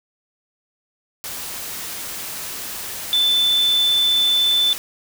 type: tone in noise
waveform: sine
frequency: 3520 Hz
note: A7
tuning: in tune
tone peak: -14 dBFS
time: 3.13-4.73 s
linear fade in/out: 0 ms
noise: white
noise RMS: -30 dBFS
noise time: 1.24-4.78 s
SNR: +13 dB
effects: none